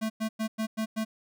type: tone bursts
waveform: square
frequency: 220 Hz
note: A3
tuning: in tune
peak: -28 dBFS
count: 6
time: 0.01-1.05 s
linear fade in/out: 20 ms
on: 90 ms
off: 100 ms
effects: none